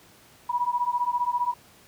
sine beating tone pair, 965 / 980 Hz, B5 / B5, -40 / -14 cents, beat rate 15 Hz, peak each -26 dBFS, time 0.49-1.54 s, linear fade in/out 10 ms, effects pink hiss -54 dBFS RMS until 1.87 s + high-pass 80 Hz 12 dB/octave

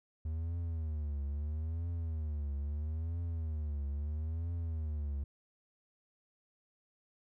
triangle tone with vibrato, 77.5 Hz, D#2, 6 cents flat, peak -32 dBFS, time 0.25-5.24 s, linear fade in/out 5 ms, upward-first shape triangle, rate 0.76 Hz, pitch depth 180 cents each way, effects none

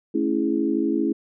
sine chord, A major seventh, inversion none, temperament equal, 220 / 277.2 / 329.6 / 415.3 Hz, A3 / C#4 / E4 / G#4, 0 / 0 / 0 / 0 cents, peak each -27 / -24 / -23 / -29 dBFS, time 0.14-1.13 s, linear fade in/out 10 ms, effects none

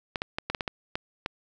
clicks, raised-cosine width 0.3 ms, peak -13 dBFS, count 9, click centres 0.158 / 0.219 / 0.385 / 0.5 / 0.548 / 0.608 / 0.678 / 0.955 / 1.261 s, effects none

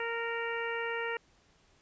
harmonic tone, 463.6 Hz, A#4, 10 cents flat, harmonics 1 / 2 / 3 / 4 / 5 / 6, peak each -36 / -40 / -40 / -38 / -42 / -44 dBFS, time 0-1.17 s, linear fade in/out 2 ms, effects pink hiss -66 dBFS RMS until 1.81 s + resampled to 16000 Hz

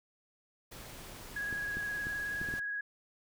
pink noise, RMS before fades -48 dBFS, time 0.71-2.6 s, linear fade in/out 10 ms
sine tone with vibrato, 1661.2 Hz, G#6, in tune, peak -34 dBFS, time 1.36-2.81 s, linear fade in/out 5 ms, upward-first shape sine, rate 19 Hz, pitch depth 18 cents each way
clicks, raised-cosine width 3 ms, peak -29 dBFS, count 6, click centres 1.527 / 1.77 / 2.069 / 2.415 / 2.488 / 2.539 s
effects none

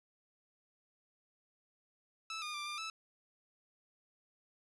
15% pulse tone with pitch steps, 1311 / 1216 / 1182 / 1196 / 1311 Hz, E6 / D#6 / D6 / D6 / E6, -10 / -40 / +11 / +31 / -10 cents, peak -33 dBFS, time 2.3-2.9 s, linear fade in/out 2 ms, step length 120 ms, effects resampled to 24000 Hz

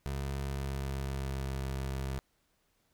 25% pulse tone with pitch glide, 68.6 to 66.8 Hz, C#2 to C2, -17 to +36 cents, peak -30 dBFS, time 0.06-2.19 s, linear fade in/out 0 ms, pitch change -47 cents, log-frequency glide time 0.39-1.67 s, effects pink hiss -74 dBFS RMS until 2.93 s

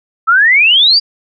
sine exponential sweep, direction up, 1286 to 4894 Hz, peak -5 dBFS, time 0.27-1 s, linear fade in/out 20 ms, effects none

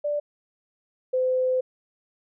sine tone pair in turn, 587.3 / 512 Hz, D5 / C5, 0 / -38 cents, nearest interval major second, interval 238 cents, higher first, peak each -23 / -20 dBFS, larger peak second, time 0.04-0.2 / 1.13-1.61 s, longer second, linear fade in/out 10 ms, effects none

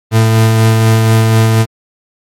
40% pulse tone with tremolo, 111.7 Hz, A2, 27 cents sharp, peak -4 dBFS, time 0.11-1.66 s, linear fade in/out 50 ms, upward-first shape sine, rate 4.1 Hz, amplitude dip 25%, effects MP3 64 kbps

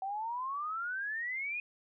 sine exponential sweep, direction up, 756 to 2500 Hz, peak -34 dBFS, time 0.02-1.6 s, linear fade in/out 2 ms, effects none

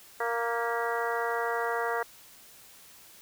harmonic tone with a mistuned harmonic, 233.1 Hz, A#3, in tune, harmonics 2 / 3 / 4 / 5 / 6 / 7 / 8, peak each -32 / -34 / -35 / -36 / -37 / -37 / -38 dBFS, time 0.2-2.03 s, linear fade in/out 5 ms, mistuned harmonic 8, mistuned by +56 cents, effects white hiss -53 dBFS RMS until 3.21 s

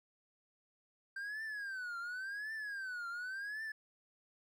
triangle tone with vibrato, 1568 Hz, G6, in tune, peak -38 dBFS, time 1.16-3.72 s, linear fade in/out 5 ms, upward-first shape triangle, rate 0.91 Hz, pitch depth 230 cents each way, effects none

